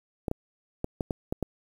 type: clicks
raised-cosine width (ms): 2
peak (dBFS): -15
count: 7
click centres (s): 0.282 / 0.314 / 0.844 / 1.008 / 1.108 / 1.325 / 1.427
effects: 8-bit